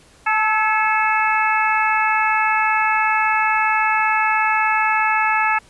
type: harmonic tone with a mistuned harmonic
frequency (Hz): 436.3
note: A4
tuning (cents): -15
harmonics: 2 / 3 / 4 / 5 / 6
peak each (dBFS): -19 / -21 / -22 / -23 / -24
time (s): 0.26-5.59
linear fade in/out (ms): 10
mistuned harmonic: 4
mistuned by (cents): -47
effects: pink hiss -50 dBFS RMS until 5.69 s + resampled to 24000 Hz